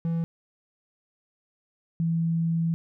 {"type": "tone pair in turn", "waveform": ["triangle", "sine"], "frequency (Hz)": [166.2, 165.45], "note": ["E3", "E3"], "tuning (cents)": [15, 7], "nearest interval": "unison", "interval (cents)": 8, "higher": "first", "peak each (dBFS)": -22, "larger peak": "neither", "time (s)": [[0.05, 0.24], [2, 2.74]], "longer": "second", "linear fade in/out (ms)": 0, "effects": []}